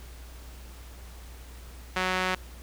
sawtooth tone with band-pass filter, 185 Hz, F#3, in tune, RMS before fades -28 dBFS, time 1.96-2.35 s, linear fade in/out 5 ms, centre 1900 Hz, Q 0.87, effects added 60 Hz sine -43 dBFS peak until 2.62 s + pink hiss -51 dBFS RMS until 2.62 s

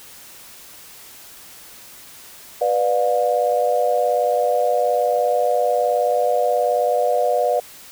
sine chord, B diminished, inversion none, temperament just, 493.9 / 592.7 / 711.2 Hz, B4 / D5 / F5, 0 / +16 / +31 cents, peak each -20 dBFS, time 2.61-7.6 s, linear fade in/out 5 ms, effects white hiss -42 dBFS RMS until 7.91 s

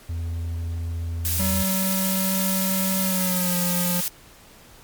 triangle tone, 83.7 Hz, E2, 27 cents sharp, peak -23 dBFS, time 0.09-1.63 s, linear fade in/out 5 ms
blue noise, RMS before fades -25 dBFS, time 1.25-4.08 s, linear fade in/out 0 ms
square tone with pitch glide, 190 to 177.28 Hz, F#3 to F3, +46 to +26 cents, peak -24 dBFS, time 1.39-4.01 s, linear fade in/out 10 ms, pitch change -120 cents, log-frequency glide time 3.01-3.6 s
effects pink hiss -49 dBFS RMS until 4.83 s + MP3 96 kbps

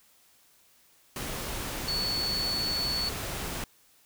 sine tone in noise, 4435 Hz, C#8, in tune, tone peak -28 dBFS, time 1.88-3.09 s, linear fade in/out 2 ms, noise pink, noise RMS -35 dBFS, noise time 1.16-3.64 s, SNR +4 dB, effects white hiss -62 dBFS RMS until 4.05 s

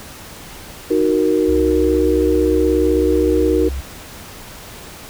sine chord, D# minor, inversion none, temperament equal, 311.1 / 370 / 466.2 Hz, D#4 / F#4 / A#4, 0 / 0 / 0 cents, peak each -17 dBFS, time 0.9-3.69 s, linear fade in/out 10 ms
sine tone, 66.5 Hz, C2, 29 cents sharp, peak -21 dBFS, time 1.48-3.81 s, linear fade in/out 10 ms
effects pink hiss -36 dBFS RMS until 5.09 s

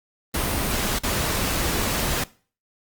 pink noise with dropouts, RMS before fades -24 dBFS, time 0.34-2.24 s, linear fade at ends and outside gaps 5 ms, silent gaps 0.989-1.034 s, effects noise-tail reverb RT60 0.4 s tail -20 dB re dry + Opus 32 kbps

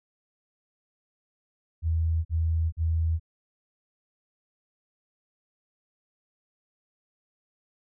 sine tone bursts, 81.5 Hz, E2, 19 cents flat, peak -22 dBFS, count 3, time 1.82-3.198 s, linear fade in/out 50 ms, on 430 ms, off 44 ms, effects none

